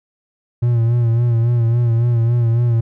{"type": "tone with vibrato", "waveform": "triangle", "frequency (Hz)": 117.6, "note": "A#2", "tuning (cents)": 16, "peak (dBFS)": -10, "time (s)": [0.62, 2.81], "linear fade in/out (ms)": 10, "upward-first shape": "sine", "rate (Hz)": 3.6, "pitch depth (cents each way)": 51, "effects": []}